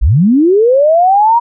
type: linear sweep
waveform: sine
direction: up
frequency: 39.94 to 961 Hz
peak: -5 dBFS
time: 0.01-1.4 s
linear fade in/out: 20 ms
effects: none